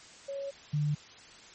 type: tone pair in turn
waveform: sine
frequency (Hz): 554.4 / 148.33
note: C#5 / D3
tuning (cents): 0 / +18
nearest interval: octave + major seventh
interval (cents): 2282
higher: first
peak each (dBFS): -34 / -26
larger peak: second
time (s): 0.28-0.51 / 0.73-0.95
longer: first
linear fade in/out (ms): 10
effects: white hiss -52 dBFS RMS until 1.54 s + MP3 32 kbps